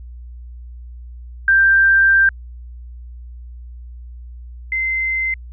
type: tone pair in turn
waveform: sine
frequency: 1577 / 2072 Hz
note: G6 / C7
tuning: +10 / -17 cents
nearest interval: perfect fourth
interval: 473 cents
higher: second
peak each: -9 / -17 dBFS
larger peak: first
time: 1.48-2.29 / 4.72-5.34 s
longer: first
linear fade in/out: 2 ms
effects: added 60 Hz sine -32 dBFS peak until 5.52 s